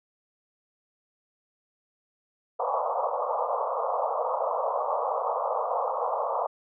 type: band-pass noise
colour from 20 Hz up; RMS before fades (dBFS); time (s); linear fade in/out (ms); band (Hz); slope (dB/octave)
pink; -28; 2.59-6.47; 10; 480 to 1200; 96
effects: none